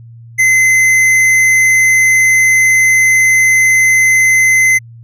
sine tone with hard clipping, 2054 Hz, C7, 33 cents flat, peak -8 dBFS, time 0.38-4.79 s, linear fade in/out 20 ms, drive 11 dB, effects added 116 Hz sine -32 dBFS peak until 5.03 s

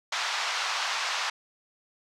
pink band-pass noise, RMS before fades -30 dBFS, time 0.12-1.3 s, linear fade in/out 5 ms, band 840 to 5900 Hz, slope 24 dB/octave, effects none

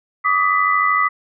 sine tone cluster, 1154 / 1247 / 1991 Hz, D6 / D#6 / B6, -31 / +3 / +14 cents, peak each -18 dBFS, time 0.24-1.09 s, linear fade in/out 20 ms, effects none

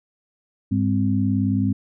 sine tone cluster, 102.6 / 201.3 / 260.6 Hz, G#2 / G3 / C4, -21 / +46 / -7 cents, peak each -22 dBFS, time 0.71-1.73 s, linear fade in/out 10 ms, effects none

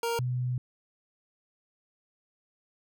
25% pulse / sine tone pair in turn, 466.2 / 125.02 Hz, A#4 / B2, 0 / +22 cents, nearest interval octave + major seventh, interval 2278 cents, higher first, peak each -24 / -27 dBFS, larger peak first, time 0.03-0.19 / 0.19-0.58 s, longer second, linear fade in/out 2 ms, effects none

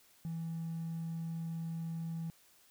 triangle tone with hard clipping, 164.6 Hz, E3, 2 cents flat, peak -37 dBFS, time 0.25-2.3 s, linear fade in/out 0 ms, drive 4 dB, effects white hiss -65 dBFS RMS until 2.7 s

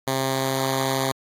5% pulse tone with notch filter, 133.4 Hz, C3, 34 cents sharp, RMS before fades -24 dBFS, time 0.07-1.12 s, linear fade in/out 5 ms, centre 1400 Hz, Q 1.9, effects AAC 48 kbps

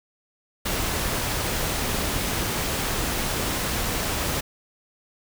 pink noise, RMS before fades -26 dBFS, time 0.65-4.41 s, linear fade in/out 10 ms, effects none

